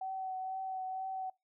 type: tone with vibrato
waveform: sine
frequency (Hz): 757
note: F#5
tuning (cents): +39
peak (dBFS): -36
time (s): 0.01-1.3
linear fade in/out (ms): 5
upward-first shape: triangle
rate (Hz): 2.1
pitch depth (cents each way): 19
effects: noise-tail reverb RT60 0.2 s tail -23 dB re dry